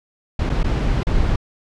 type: noise with dropouts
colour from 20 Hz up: brown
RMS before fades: -18 dBFS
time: 0.39-1.36 s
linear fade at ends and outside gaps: 5 ms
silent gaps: 0.494-0.498 / 0.632-0.642 / 1.033-1.068 s
effects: low-pass 5000 Hz 12 dB/octave